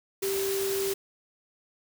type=tone in noise; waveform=sine; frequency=390.9 Hz; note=G4; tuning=5 cents flat; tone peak=-27 dBFS; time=0.22-0.94 s; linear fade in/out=10 ms; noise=white; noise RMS=-34 dBFS; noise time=0.22-0.94 s; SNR=+4 dB; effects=none